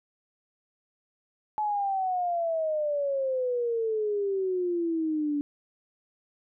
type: exponential sweep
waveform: sine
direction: down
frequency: 859 to 286.7 Hz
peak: -25 dBFS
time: 1.58-5.41 s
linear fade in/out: 0 ms
effects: none